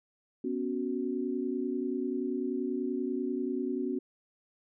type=chord; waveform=sine; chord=B suspended second; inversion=none; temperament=equal; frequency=246.9 / 277.2 / 370 Hz; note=B3 / C#4 / F#4; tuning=0 / 0 / 0 cents; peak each=-34 dBFS; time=0.44-3.99 s; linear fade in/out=5 ms; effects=none